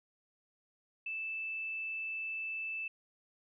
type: tone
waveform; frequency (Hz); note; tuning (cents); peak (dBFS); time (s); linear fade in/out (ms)
sine; 2637; E7; 0; -36; 1.06-2.88; 5
effects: none